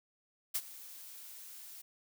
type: noise with ADSR envelope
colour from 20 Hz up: blue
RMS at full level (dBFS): -32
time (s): 0.54-1.82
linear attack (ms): 15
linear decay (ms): 51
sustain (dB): -18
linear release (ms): 11
effects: none